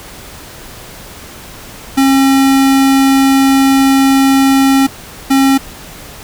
square tone bursts at uneven times, 270 Hz, C#4, 45 cents flat, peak -7 dBFS, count 2, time 1.97-4.87 / 5.3-5.58 s, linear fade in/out 10 ms, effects pink hiss -32 dBFS RMS until 6.23 s

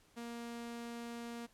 sawtooth tone, 235.1 Hz, A#3, 15 cents sharp, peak -39 dBFS, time 0.16-1.47 s, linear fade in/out 20 ms, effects pink hiss -68 dBFS RMS until 1.53 s + low-pass 12000 Hz 12 dB/octave

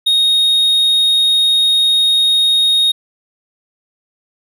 triangle tone, 3729 Hz, A#7, in tune, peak -8 dBFS, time 0.06-2.92 s, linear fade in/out 10 ms, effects none

